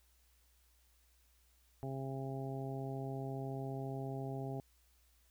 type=harmonic tone; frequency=134.4 Hz; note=C3; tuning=47 cents sharp; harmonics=1 / 2 / 3 / 4 / 5 / 6; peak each=-41 / -46 / -46 / -54 / -48 / -51 dBFS; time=1.83-4.6 s; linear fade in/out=0 ms; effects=added 60 Hz sine -69 dBFS peak until 5.3 s + white hiss -73 dBFS RMS until 5.3 s